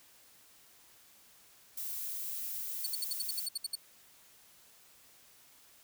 violet noise, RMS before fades -39 dBFS, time 1.77-3.47 s, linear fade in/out 5 ms
25% pulse tone bursts, 4435 Hz, C#8, in tune, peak -28 dBFS, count 11, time 2.84-3.755 s, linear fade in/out 5 ms, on 25 ms, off 64 ms
effects white hiss -61 dBFS RMS until 5.83 s

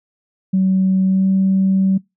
sine tone with pitch glide, 189.1 to 191.52 Hz, F#3 to G3, +38 to -40 cents, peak -11 dBFS, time 0.53-1.98 s, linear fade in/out 10 ms, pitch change +22 cents, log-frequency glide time 1.05-1.28 s, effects noise-tail reverb RT60 0.2 s tail -24 dB re dry + tanh soft clip ceiling -7 dBFS

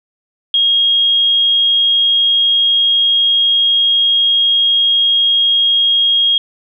sine tone, 3264 Hz, G#7, 31 cents flat, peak -9 dBFS, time 0.54-6.38 s, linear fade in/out 2 ms, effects none

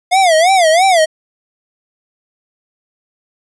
square tone with vibrato, 698.5 Hz, F5, in tune, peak -8 dBFS, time 0.11-1.06 s, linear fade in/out 20 ms, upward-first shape sine, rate 3 Hz, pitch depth 190 cents each way, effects resampled to 24000 Hz

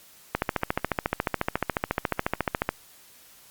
click train, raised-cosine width 0.5 ms, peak -8 dBFS, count 34, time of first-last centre 0.35-2.69 s, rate 14.1 Hz, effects white hiss -53 dBFS RMS until 3.5 s + Opus 48 kbps

